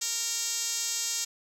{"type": "tone with band-pass filter", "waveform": "5% pulse", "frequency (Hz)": 463.2, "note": "A#4", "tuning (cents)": -11, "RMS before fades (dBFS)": -31, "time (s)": [0.01, 1.25], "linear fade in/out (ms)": 10, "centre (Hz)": 7600, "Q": 3.5, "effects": []}